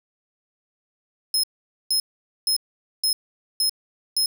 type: tone bursts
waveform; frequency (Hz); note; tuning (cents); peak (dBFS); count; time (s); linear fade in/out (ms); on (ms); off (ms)
sawtooth; 5150; E8; -41; -16; 6; 1.34-4.26; 2; 95; 470
effects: none